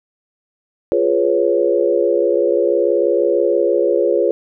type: chord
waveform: sine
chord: C# dominant seventh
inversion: first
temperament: equal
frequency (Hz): 349.2 / 415.3 / 493.9 / 554.4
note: E#4 / G#4 / B4 / C#5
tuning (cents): 0 / 0 / 0 / 0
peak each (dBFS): -18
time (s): 0.92-4.31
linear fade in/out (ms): 0
effects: none